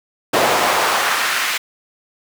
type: noise with high-pass filter sweep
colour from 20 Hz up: brown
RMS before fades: -17 dBFS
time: 0.33-1.58 s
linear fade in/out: 10 ms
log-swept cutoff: 550 to 2000 Hz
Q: 1.2
effects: none

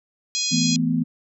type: harmonic tone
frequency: 830.6 Hz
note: G#5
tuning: in tune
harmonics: 3 / 4 / 5 / 6 / 7 / 8 / 9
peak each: -33 / -30 / -27 / -28 / -31 / -28 / -33 dBFS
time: 0.35-0.76 s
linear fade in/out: 0 ms
type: chord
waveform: sine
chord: E suspended fourth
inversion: none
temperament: just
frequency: 164.81 / 219.8 / 247.2 Hz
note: E3 / A3 / B3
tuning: 0 / -2 / +2 cents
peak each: -23 / -26 / -21 dBFS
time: 0.51-1.04 s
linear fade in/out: 20 ms
effects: none

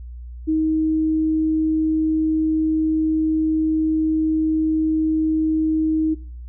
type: tone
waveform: sine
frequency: 314.7 Hz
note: D#4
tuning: 20 cents sharp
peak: -16 dBFS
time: 0.47-6.15 s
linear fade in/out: 20 ms
effects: noise-tail reverb RT60 0.5 s tail -22 dB re dry + added 60 Hz sine -32 dBFS peak until 6.48 s

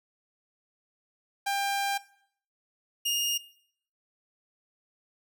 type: tone pair in turn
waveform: sawtooth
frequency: 796 / 2837 Hz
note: G5 / F7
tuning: +26 / +27 cents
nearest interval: octave + minor seventh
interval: 2201 cents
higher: second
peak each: -23 dBFS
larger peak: neither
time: 1.46-1.98 / 3.05-3.38 s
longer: first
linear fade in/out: 10 ms
effects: noise-tail reverb RT60 0.6 s tail -18 dB re dry

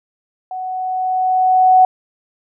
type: tone with level ramp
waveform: sine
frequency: 744 Hz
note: F#5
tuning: 9 cents sharp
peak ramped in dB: -23 to -5 dBFS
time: 0.51-1.85 s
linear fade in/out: 2 ms
effects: none

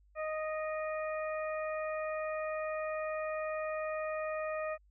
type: harmonic tone with a mistuned harmonic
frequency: 622.3 Hz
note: D#5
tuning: in tune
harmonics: 1 / 2 / 3 / 4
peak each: -35 / -41 / -45 / -47 dBFS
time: 0.15-4.78 s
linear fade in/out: 50 ms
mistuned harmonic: 4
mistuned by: -29 cents
effects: added 50 Hz sine -62 dBFS peak until 4.9 s

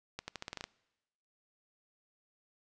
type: accelerating click train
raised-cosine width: 0.2 ms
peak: -22 dBFS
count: 9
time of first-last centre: 0.19-0.641 s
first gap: 90 ms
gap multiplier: 0.86
effects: noise-tail reverb RT60 1.0 s tail -23 dB re dry + resampled to 22050 Hz

